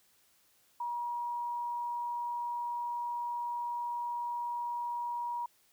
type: tone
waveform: sine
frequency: 956 Hz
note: A#5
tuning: 43 cents sharp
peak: -33 dBFS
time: 0.8-5.46 s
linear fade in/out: 5 ms
effects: white hiss -68 dBFS RMS until 5.72 s